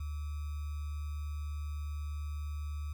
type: tone with sample-and-hold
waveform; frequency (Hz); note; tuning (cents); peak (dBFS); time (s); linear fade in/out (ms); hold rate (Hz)
sine; 74.2; D2; +18; -35; 0-2.93; 5; 1225
effects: none